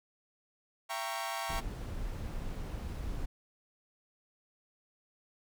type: chord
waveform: sawtooth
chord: E diminished seventh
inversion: none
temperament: equal with one note detuned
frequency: 672.7 / 784 / 932.3 / 1108.7 Hz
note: E5 / G5 / Bb5 / Db6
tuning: +35 / 0 / 0 / 0 cents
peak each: -37 dBFS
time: 0.89-1.61 s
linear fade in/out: 20 ms
type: noise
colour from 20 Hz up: brown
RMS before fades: -38 dBFS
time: 1.49-3.26 s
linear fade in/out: 10 ms
effects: none